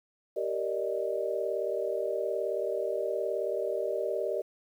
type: chord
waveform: sine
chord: Eb major seventh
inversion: first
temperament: just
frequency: 388.9 / 466.7 / 583.4 / 622.3 Hz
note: G4 / Bb4 / D5 / Eb5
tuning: -14 / +2 / -12 / 0 cents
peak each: -34 dBFS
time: 0.36-4.42 s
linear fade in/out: 10 ms
effects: 10-bit